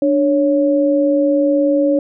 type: tone pair together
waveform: sine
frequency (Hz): 294.5 / 556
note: D4 / C#5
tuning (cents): +5 / +5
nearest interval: major seventh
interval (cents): 1100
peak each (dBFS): -14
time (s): 0.02-1.99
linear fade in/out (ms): 2
effects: none